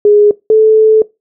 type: tone pair in turn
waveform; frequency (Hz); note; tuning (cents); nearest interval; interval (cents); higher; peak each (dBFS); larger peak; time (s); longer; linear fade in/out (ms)
sine; 415.3 / 436.3; G#4 / A4; 0 / -15; minor second; 85; second; -3; neither; 0.05-0.31 / 0.5-1.02; second; 2
effects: noise-tail reverb RT60 0.2 s tail -20 dB re dry